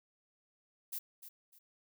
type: noise with echo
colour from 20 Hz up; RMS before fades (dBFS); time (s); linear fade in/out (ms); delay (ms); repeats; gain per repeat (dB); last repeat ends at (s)
violet; -40; 0.92-0.99; 10; 300; 2; -11; 1.59
effects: none